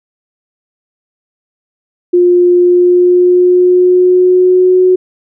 sine tone with pitch glide, 354.6 to 368 Hz, F4 to F#4, +26 to -9 cents, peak -4 dBFS, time 2.13-4.96 s, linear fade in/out 10 ms, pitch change +65 cents, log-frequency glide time 2.58-4.83 s, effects none

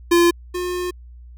square tone pair in turn, 344.3 / 358.5 Hz, F4 / F4, -25 / +45 cents, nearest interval minor second, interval 70 cents, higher second, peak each -12 / -23 dBFS, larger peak first, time 0.11-0.31 / 0.54-0.91 s, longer second, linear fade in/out 10 ms, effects added 60 Hz sine -38 dBFS peak until 1.37 s

